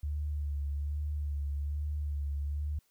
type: tone with vibrato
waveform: sine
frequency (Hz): 72.8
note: D2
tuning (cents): -15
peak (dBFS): -31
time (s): 0.03-2.79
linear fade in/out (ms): 5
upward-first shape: sine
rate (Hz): 1.2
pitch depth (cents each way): 37
effects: white hiss -72 dBFS RMS until 2.9 s